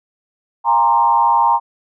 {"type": "tone with frequency modulation", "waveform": "sine", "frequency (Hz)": 930, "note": "A#5", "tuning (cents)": -4, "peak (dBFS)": -10, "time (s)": [0.64, 1.6], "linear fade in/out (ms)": 50, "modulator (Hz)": 116, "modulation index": 1, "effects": []}